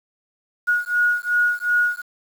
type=beating tone pair; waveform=sine; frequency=1447 / 1449.7 Hz; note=F#6 / F#6; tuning=-39 / -36 cents; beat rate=2.7 Hz; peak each=-20 dBFS; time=0.67-2.02 s; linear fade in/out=20 ms; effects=7-bit